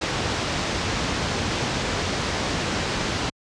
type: low-pass noise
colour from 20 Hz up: pink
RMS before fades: -25 dBFS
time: 0.01-3.3 s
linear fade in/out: 10 ms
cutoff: 6300 Hz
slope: 24 dB/octave
effects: high-pass 60 Hz 12 dB/octave + resampled to 22050 Hz